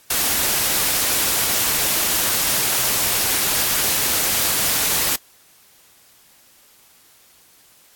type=noise; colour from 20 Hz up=white; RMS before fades=-19 dBFS; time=0.1-5.16 s; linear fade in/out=5 ms; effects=white hiss -52 dBFS RMS until 7.95 s + AAC 64 kbps